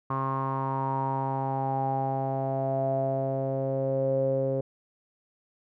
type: tone with low-pass filter sweep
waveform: sawtooth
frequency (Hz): 134.3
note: C3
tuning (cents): +46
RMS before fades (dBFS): -28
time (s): 0.1-4.61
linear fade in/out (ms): 5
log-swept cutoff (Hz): 1100 to 500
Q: 9.8
effects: none